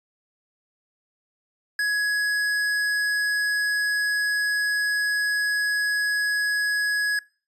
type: tone with tanh clipping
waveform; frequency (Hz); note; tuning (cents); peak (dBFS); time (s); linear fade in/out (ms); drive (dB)
sine; 1675; G#6; +14; -23; 1.79-7.19; 2; 14
effects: noise-tail reverb RT60 0.4 s tail -24 dB re dry + resampled to 32000 Hz